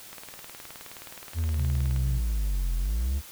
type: click train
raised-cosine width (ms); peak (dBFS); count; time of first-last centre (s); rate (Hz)
0.3; -26; 36; 0.13-1.962; 19.1
type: linear two-way sweep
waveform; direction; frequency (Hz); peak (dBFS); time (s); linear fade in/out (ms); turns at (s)
triangle; down then up; 84.1 to 41.2 to 73.6; -22; 1.34-3.22; 50; 2.75
type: tone with vibrato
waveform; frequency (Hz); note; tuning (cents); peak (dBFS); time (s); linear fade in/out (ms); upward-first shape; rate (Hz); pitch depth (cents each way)
sine; 130.5; C3; -4; -28; 1.56-2.21; 50; square; 8.1; 35
effects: white hiss -46 dBFS RMS until 3.31 s